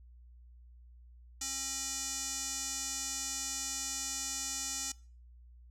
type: tone with band-pass filter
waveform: square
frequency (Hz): 270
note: C#4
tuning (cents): -45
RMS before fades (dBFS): -38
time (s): 1.41-4.92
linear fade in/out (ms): 5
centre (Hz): 6700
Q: 3.7
effects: noise-tail reverb RT60 0.4 s tail -22 dB re dry + added 60 Hz sine -53 dBFS peak until 5.7 s